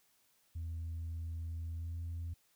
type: tone with pitch glide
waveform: sine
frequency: 82.41 to 84.04 Hz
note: E2 to E2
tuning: 0 to +34 cents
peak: -36 dBFS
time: 0.55-2.34 s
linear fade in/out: 10 ms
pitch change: +34 cents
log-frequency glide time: 1.74-1.96 s
effects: tanh soft clip ceiling -36 dBFS + white hiss -72 dBFS RMS until 2.55 s